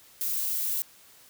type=noise; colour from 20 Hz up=violet; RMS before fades=-29 dBFS; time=0.21-0.82 s; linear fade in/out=0 ms; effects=white hiss -55 dBFS RMS until 1.29 s